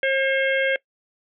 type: harmonic tone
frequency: 537 Hz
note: C5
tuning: 45 cents sharp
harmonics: 1 / 3 / 4 / 5 / 6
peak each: -21 / -24 / -25 / -34 / -32 dBFS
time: 0.03-0.76 s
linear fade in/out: 2 ms
effects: noise-tail reverb RT60 0.1 s tail -22 dB re dry